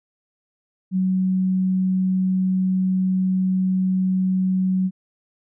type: tone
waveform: sine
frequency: 186.8 Hz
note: F#3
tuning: 17 cents sharp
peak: -17 dBFS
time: 0.91-4.91 s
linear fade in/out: 50 ms
effects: none